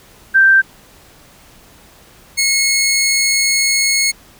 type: tone pair in turn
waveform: sine / 15% pulse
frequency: 1568 / 2178 Hz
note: G6 / C#7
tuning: 0 / -31 cents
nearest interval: tritone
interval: 569 cents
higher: second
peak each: -6 dBFS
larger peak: neither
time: 0.34-0.62 / 2.37-4.12 s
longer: second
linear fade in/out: 20 ms
effects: pink hiss -45 dBFS RMS until 4.39 s